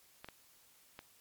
clicks, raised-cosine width 0.3 ms, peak -30 dBFS, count 3, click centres 0.245 / 0.287 / 0.991 s, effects white hiss -65 dBFS RMS until 1.2 s + MP3 96 kbps

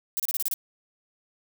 violet noise bursts, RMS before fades -27 dBFS, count 7, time 0.17-0.539 s, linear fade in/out 0 ms, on 27 ms, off 30 ms, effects none

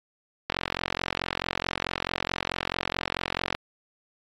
click train, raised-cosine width 0.3 ms, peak -9 dBFS, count 137, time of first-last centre 0.5-3.549 s, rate 44.6 Hz, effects AAC 48 kbps

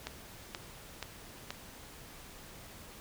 click train, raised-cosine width 0.2 ms, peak -20 dBFS, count 4, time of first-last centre 0.07-1.505 s, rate 2.09 Hz, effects pink hiss -51 dBFS RMS until 3 s

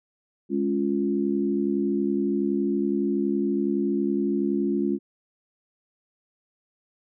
sine chord, Db major, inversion second, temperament equal, 207.7 / 277.2 / 349.2 Hz, Ab3 / Db4 / F4, 0 / 0 / 0 cents, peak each -26 dBFS, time 0.49-4.99 s, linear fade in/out 50 ms, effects none

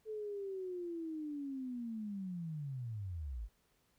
sine linear sweep, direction down, 439 to 46.89 Hz, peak -39 dBFS, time 0.05-3.49 s, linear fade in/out 50 ms, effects pink hiss -75 dBFS RMS until 3.98 s

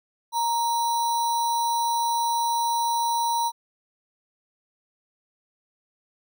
sine tone with sample-and-hold, 933 Hz, A#5, 1 cent sharp, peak -21 dBFS, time 0.32-3.52 s, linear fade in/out 50 ms, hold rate 4900 Hz, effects none

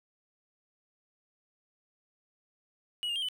triangle tone with pitch steps, 2912 / 2818 / 3195 / 3002 Hz, F#7 / F7 / G7 / F#7, -28 / +15 / +32 / +24 cents, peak -29 dBFS, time 3.03-3.286 s, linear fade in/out 0 ms, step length 64 ms, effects none

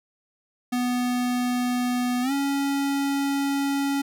square tone with pitch glide, 246.9 to 278.7 Hz, B3 to C#4, 0 to +9 cents, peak -23 dBFS, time 0.72-4.02 s, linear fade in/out 10 ms, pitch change +209 cents, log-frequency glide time 2.22-2.32 s, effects none

